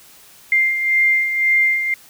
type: beating tone pair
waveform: sine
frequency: 2100 / 2101.9 Hz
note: C7 / C7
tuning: +6 / +7 cents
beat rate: 1.9 Hz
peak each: -22 / -14 dBFS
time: 0.52-1.94 s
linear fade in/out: 2 ms
effects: white hiss -46 dBFS RMS until 2.09 s